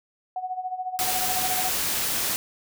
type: tone with tremolo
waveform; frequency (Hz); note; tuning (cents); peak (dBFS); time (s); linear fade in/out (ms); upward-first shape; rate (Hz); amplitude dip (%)
sine; 740; F#5; 0; -25; 0.36-1.7; 2; sine; 14; 75
type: noise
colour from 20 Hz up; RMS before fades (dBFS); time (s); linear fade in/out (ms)
white; -26; 0.99-2.36; 0
effects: none